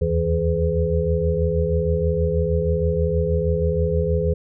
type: tone cluster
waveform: sine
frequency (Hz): 77.2 / 83.5 / 162.2 / 423 / 506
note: D#2 / E2 / E3 / G#4 / B4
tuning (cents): -13 / +23 / -28 / +32 / +42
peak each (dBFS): -24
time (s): 0.01-4.34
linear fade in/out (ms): 10
effects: none